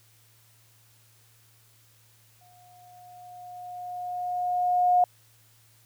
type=tone with exponential growth; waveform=sine; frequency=719 Hz; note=F#5; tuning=50 cents flat; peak=-16 dBFS; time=2.41-5.04 s; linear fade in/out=2 ms; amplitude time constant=570 ms; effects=added 112 Hz sine -61 dBFS peak until 5.85 s + white hiss -61 dBFS RMS until 5.85 s

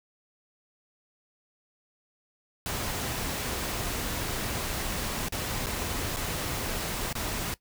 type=noise with dropouts; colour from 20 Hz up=pink; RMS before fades=-32 dBFS; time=2.66-7.54 s; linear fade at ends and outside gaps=0 ms; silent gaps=5.284-5.323 / 5.66-5.668 / 6.162-6.169 / 7.127-7.153 s; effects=noise-tail reverb RT60 0.1 s tail -18 dB re dry

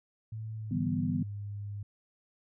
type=tone with pitch glide; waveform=sine; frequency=110 to 102.04 Hz; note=A2 to G#2; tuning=0 to -30 cents; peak=-36 dBFS; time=0.32-1.83 s; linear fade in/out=5 ms; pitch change=-130 cents; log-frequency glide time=0.56-1.01 s
type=chord; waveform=sine; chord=E minor seventh; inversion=third; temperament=equal; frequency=146.83 / 164.81 / 196 / 246.9 Hz; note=D3 / E3 / G3 / B3; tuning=0 / 0 / 0 / 0 cents; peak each=-36 / -33 / -36 / -32 dBFS; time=0.71-1.23 s; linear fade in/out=5 ms
effects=none

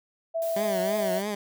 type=tone with pitch glide; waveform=sine; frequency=659.3 to 648.3 Hz; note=E5 to E5; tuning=0 to -29 cents; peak=-25 dBFS; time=0.34-1.2 s; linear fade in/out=20 ms; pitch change=-29 cents; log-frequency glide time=0.56-0.98 s
type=noise; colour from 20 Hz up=blue; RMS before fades=-41 dBFS; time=0.42-1.22 s; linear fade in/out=0 ms
type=tone with vibrato; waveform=15% pulse; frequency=196 Hz; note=G3; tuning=in tune; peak=-22 dBFS; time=0.56-1.35 s; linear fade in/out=5 ms; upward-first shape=triangle; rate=3.1 Hz; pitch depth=150 cents each way
effects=none

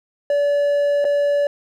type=tone with dropouts; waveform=triangle; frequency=575 Hz; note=D5; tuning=37 cents flat; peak=-13 dBFS; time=0.3-1.47 s; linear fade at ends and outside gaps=2 ms; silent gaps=1.044-1.05 s; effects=none

